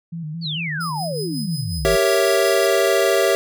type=tone with vibrato; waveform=sine; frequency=160 Hz; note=D#3; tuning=49 cents sharp; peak=-26 dBFS; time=0.12-1.96 s; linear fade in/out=10 ms; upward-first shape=square; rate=4.5 Hz; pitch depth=74 cents each way
type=exponential sweep; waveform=sine; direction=down; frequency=4699 to 41.2 Hz; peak=-24 dBFS; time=0.41-1.98 s; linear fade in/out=50 ms
type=tone with tremolo; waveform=sawtooth; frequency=5030 Hz; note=D#8; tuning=18 cents sharp; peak=-26 dBFS; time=0.8-2.67 s; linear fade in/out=10 ms; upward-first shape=sine; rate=5.5 Hz; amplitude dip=60%
type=chord; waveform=square; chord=G diminished seventh; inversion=none; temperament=equal; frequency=392 / 466.2 / 554.4 / 659.3 Hz; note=G4 / Bb4 / Db5 / Fb5; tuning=0 / 0 / 0 / 0 cents; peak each=-20 / -23 / -21 / -21 dBFS; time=1.85-3.35 s; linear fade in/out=0 ms
effects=none